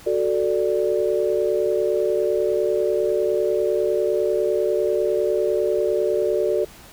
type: chord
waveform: sine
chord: D major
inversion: first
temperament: equal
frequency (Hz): 370 / 440 / 587.3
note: F#4 / A4 / D5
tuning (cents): 0 / 0 / 0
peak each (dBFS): -22 / -22 / -23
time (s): 0.06-6.65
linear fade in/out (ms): 10
effects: pink hiss -45 dBFS RMS until 6.92 s